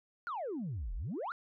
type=exponential two-way sweep; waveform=sine; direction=down then up; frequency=1480 to 37.29 to 1480 Hz; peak=-34 dBFS; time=0.27-1.32 s; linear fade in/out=0 ms; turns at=0.94 s; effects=tanh soft clip ceiling -33 dBFS